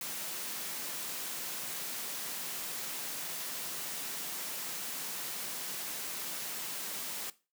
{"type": "high-pass noise", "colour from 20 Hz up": "white", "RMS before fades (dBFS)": -39, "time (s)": [0.01, 7.3], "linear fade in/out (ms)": 2, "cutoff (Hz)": 130, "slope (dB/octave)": 96, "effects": ["noise-tail reverb RT60 0.3 s tail -18 dB re dry"]}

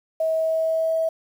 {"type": "tone with pitch glide", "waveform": "sine", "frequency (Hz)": [642, 648.3], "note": ["E5", "E5"], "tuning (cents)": [-46, -29], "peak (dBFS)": -19, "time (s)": [0.2, 1.09], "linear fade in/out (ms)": 5, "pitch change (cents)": 17, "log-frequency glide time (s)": [0.36, 0.94], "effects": ["8-bit"]}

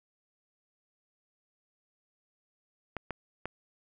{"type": "clicks", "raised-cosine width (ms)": 0.5, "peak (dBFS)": -20, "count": 3, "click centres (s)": [2.967, 3.107, 3.456], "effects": []}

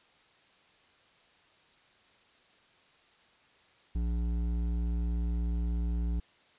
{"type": "tone with hard clipping", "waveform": "sine", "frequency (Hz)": 58.27, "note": "A#1", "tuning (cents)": 0, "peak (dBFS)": -30, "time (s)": [3.95, 6.2], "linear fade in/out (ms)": 5, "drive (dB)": 10, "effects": ["white hiss -63 dBFS RMS until 6.58 s", "resampled to 8000 Hz"]}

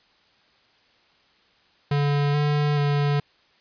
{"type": "tone with pitch steps", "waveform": "square", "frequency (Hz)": [144, 147.2, 144.4], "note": ["D3", "D3", "D3"], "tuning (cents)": [-34, 4, -29], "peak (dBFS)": -20, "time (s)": [1.91, 3.2], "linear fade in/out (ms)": 5, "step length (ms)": 430, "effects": ["white hiss -60 dBFS RMS until 3.6 s", "resampled to 11025 Hz"]}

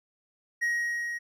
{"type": "tone with level ramp", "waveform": "triangle", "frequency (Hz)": 1889, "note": "A#6", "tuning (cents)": 22, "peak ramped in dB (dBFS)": [-22, -30], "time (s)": [0.61, 1.19], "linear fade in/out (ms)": 20, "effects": []}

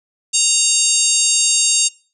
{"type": "harmonic tone", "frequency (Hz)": 929, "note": "A#5", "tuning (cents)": -6, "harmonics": [3, 4, 5, 6, 7, 8, 9, 10], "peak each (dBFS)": [-23, -23, -21, -28, -18, -17, -24, -22], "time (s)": [0.33, 1.89], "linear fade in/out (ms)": 20, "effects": ["noise-tail reverb RT60 0.4 s tail -24 dB re dry"]}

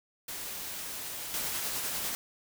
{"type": "noise", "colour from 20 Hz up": "white", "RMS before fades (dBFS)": -39, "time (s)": [0.28, 1.42], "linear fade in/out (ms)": 5}
{"type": "noise with tremolo", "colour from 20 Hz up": "white", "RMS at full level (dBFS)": -33, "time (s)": [1.34, 2.15], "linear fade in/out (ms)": 0, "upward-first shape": "sine", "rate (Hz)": 10, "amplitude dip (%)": 25}
{"effects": []}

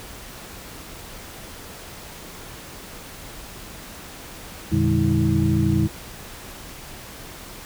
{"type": "tone cluster", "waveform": "sine", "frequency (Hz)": [88.1, 120.4, 149.7, 203, 322.4], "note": ["F2", "B2", "D3", "G#3", "E4"], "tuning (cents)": [16, -44, 33, -39, -38], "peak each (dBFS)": -23, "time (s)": [4.71, 5.88], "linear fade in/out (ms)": 20, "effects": ["pink hiss -39 dBFS RMS until 7.65 s"]}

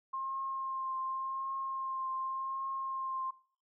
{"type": "tone with vibrato", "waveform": "sine", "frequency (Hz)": 1063, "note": "C6", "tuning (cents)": 27, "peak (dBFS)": -34, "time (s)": [0.13, 3.31], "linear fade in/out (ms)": 10, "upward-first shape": "triangle", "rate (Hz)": 0.88, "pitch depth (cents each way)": 20, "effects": ["noise-tail reverb RT60 0.5 s tail -18 dB re dry"]}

